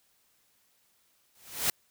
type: noise with exponential growth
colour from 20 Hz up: white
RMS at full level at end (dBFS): -24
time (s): 1.35-1.7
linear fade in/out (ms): 2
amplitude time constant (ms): 74
effects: white hiss -69 dBFS RMS until 1.9 s